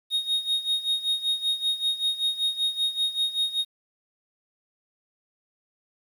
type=tone with tremolo; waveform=triangle; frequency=3729 Hz; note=A#7; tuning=in tune; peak=-19 dBFS; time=0.1-3.65 s; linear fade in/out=50 ms; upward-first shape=sine; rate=5.2 Hz; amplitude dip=80%; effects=9-bit